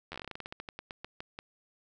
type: slowing click train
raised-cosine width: 0.3 ms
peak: -24 dBFS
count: 21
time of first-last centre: 0.12-1.389 s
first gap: 11 ms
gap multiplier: 1.16
effects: none